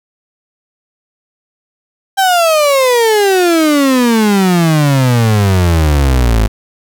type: exponential sweep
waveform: 35% pulse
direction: down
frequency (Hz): 790 to 51.91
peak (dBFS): -6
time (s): 2.17-6.48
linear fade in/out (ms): 20
effects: none